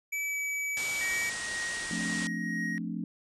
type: tone with pitch glide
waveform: square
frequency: 2300 to 2287 Hz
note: D7 to D7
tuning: -37 to -47 cents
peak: -31 dBFS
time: 0.12-1.3 s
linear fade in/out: 10 ms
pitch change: -10 cents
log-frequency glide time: 0.25-0.38 s
type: low-pass noise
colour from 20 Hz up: white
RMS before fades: -39 dBFS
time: 0.77-2.27 s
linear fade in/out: 0 ms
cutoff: 9400 Hz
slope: 96 dB/octave
type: tone with tremolo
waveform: triangle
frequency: 1882 Hz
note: A#6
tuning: 16 cents sharp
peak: -30 dBFS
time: 1.01-2.78 s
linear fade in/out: 0 ms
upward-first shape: triangle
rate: 2 Hz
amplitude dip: 45%
type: chord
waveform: sine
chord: D minor seventh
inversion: first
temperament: equal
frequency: 174.61 / 220 / 261.6 / 293.7 Hz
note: F3 / A3 / C4 / D4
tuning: 0 / 0 / 0 / 0 cents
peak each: -36 / -36 / -40 / -40 dBFS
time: 1.91-3.04 s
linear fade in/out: 2 ms
effects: resampled to 32000 Hz